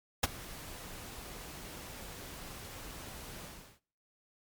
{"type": "noise with ADSR envelope", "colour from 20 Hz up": "pink", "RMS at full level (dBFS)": -25, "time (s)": [0.23, 3.8], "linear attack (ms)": 7, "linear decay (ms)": 25, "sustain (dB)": -21, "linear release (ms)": 390, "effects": ["noise-tail reverb RT60 0.6 s tail -25 dB re dry", "MP3 96 kbps"]}